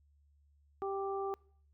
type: harmonic tone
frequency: 392 Hz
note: G4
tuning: in tune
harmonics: 1 / 2 / 3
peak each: -36 / -40 / -43 dBFS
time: 0.82-1.34 s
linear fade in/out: 0 ms
effects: noise-tail reverb RT60 0.6 s tail -25 dB re dry + added 72 Hz sine -65 dBFS peak until 1.73 s